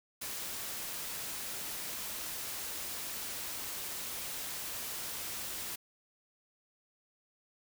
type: noise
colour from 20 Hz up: white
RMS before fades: -40 dBFS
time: 0.21-5.76 s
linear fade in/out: 10 ms
effects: none